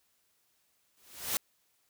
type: noise with exponential growth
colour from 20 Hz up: white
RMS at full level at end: -28 dBFS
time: 0.97-1.37 s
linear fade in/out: 1 ms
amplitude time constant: 86 ms
effects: white hiss -73 dBFS RMS until 1.89 s